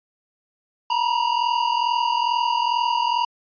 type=tone pair together; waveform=square; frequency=926 / 968.3 Hz; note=A#5 / B5; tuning=-12 / -34 cents; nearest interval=minor second; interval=78 cents; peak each=-23 / -22 dBFS; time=0.9-3.25 s; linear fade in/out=5 ms; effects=resampled to 11025 Hz